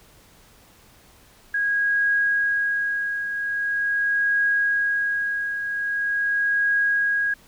sine tone with tremolo, 1644 Hz, G#6, 18 cents flat, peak -17 dBFS, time 1.54-7.34 s, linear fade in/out 5 ms, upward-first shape triangle, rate 0.43 Hz, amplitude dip 60%, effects pink hiss -53 dBFS RMS until 7.47 s

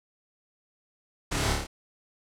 pink noise with echo, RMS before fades -30 dBFS, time 1.31-1.53 s, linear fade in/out 10 ms, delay 28 ms, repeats 5, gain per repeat -2 dB, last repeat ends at 1.67 s, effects low-pass 9000 Hz 12 dB/octave

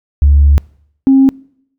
sine tone pair in turn, 71.5 / 268.5 Hz, D2 / C4, -46 / +45 cents, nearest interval octave + major seventh, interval 2291 cents, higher second, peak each -3 dBFS, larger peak neither, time 0.22-0.58 / 1.07-1.29 s, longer first, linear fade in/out 0 ms, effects noise-tail reverb RT60 0.7 s tail -26 dB re dry + tanh soft clip ceiling 0 dBFS

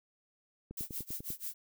click train, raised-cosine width 3 ms, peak -31 dBFS, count 7, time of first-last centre 0.71-1.304 s, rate 10.1 Hz
violet noise with tremolo, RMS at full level -38 dBFS, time 0.77-1.54 s, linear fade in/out 5 ms, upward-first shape sine, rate 6.1 Hz, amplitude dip 95%
effects none

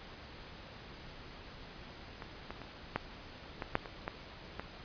clicks, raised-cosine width 0.5 ms, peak -28 / -26 / -30 / -16 / -22 / -13 / -28 / -20 / -23 dBFS, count 9, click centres 2.222 / 2.506 / 2.617 / 2.96 / 3.622 / 3.754 / 3.858 / 4.079 / 4.596 s, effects pink hiss -50 dBFS RMS until 4.84 s + resampled to 11025 Hz

